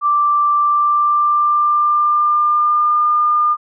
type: tone with pitch glide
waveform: sine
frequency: 1174.7 to 1207.7 Hz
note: D6 to D6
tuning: 0 to +48 cents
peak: -11 dBFS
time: 0.01-3.57 s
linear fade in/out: 50 ms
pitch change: +48 cents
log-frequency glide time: 0.55-3.05 s
effects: none